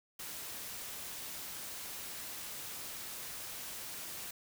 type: noise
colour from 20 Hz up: white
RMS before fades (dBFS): -44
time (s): 0.19-4.31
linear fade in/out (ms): 5
effects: none